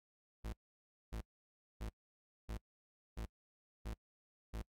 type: tone bursts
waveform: 40% pulse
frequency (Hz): 54.9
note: A1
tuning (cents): -3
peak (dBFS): -40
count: 7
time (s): 0.44-4.624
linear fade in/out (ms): 10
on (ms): 92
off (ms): 590
effects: noise-tail reverb RT60 0.1 s tail -26 dB re dry + AAC 48 kbps